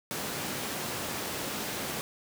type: high-pass noise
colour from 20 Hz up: pink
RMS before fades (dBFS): -35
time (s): 0.11-2.01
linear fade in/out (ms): 0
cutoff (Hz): 150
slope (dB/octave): 12
effects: none